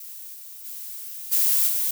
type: noise with level steps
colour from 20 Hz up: violet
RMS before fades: -39 / -41 / -36 / -20 / -24 dBFS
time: 0-1.91 s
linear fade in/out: 5 ms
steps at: 0.33 / 0.64 / 1.31 / 1.67 s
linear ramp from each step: 20 ms
effects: none